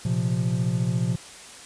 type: chord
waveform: triangle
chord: Bb suspended second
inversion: none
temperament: equal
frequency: 116.54 / 130.81 / 174.61 Hz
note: Bb2 / C3 / F3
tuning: 0 / 0 / 0 cents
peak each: -24 dBFS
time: 0.05-1.16 s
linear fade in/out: 5 ms
effects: white hiss -43 dBFS RMS until 1.65 s + resampled to 22050 Hz